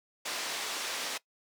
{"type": "band-pass noise", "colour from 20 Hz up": "white", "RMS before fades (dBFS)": -36, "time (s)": [0.25, 1.18], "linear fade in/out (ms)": 10, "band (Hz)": [350, 5600], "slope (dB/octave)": 12, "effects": ["noise-tail reverb RT60 0.1 s tail -20 dB re dry"]}